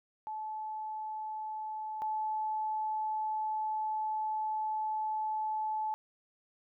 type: tone pair in turn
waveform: sine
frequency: 865 / 865 Hz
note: A5 / A5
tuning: -30 / -30 cents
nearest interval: unison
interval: 0 cents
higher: neither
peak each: -36 / -31 dBFS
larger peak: second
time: 0.27-2.02 / 2.02-5.94 s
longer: second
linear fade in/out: 0 ms
effects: none